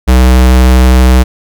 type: tone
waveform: square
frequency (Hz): 63.4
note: B1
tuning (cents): +46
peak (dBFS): -3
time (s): 0.07-1.24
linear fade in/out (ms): 20
effects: none